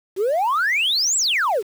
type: exponential two-way sweep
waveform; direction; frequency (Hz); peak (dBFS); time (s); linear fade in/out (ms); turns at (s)
sine; up then down; 358.2 to 8010 to 358.2; -15; 0.16-1.63; 50; 1.17
effects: tanh soft clip ceiling -15 dBFS + 7-bit